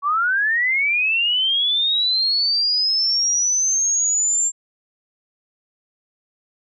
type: linear sweep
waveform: sine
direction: up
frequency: 1108.7 to 7410 Hz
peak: -16 dBFS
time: 0.02-4.52 s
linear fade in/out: 50 ms
effects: none